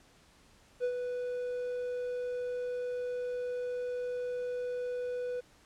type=tone with ADSR envelope; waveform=triangle; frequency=493.9 Hz; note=B4; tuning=in tune; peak=-25 dBFS; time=0.8-5.41 s; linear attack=40 ms; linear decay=77 ms; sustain=-6 dB; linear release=16 ms; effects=pink hiss -62 dBFS RMS until 5.65 s + low-pass 9000 Hz 12 dB/octave